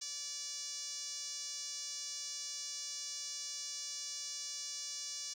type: tone with band-pass filter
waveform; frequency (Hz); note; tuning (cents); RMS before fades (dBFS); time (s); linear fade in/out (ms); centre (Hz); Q
5% pulse; 579; D5; -25; -43; 0.01-5.34; 10; 5800; 2.9
effects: 12-bit